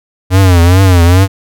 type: tone with vibrato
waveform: square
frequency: 90.5 Hz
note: F#2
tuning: 38 cents flat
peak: -4 dBFS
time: 0.3-1.28 s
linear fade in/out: 50 ms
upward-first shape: triangle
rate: 2.4 Hz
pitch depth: 140 cents each way
effects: none